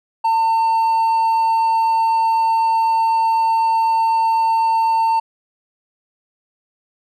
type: tone with hard clipping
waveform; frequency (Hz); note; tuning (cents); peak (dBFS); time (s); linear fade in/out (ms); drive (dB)
triangle; 902; A5; +43; -14; 0.24-5.2; 10; 5
effects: none